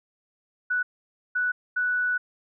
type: tone bursts at uneven times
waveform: sine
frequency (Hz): 1480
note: F#6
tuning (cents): 0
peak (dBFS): -22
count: 3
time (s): 0.7-0.83 / 1.35-1.52 / 1.76-2.18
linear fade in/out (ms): 10
effects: none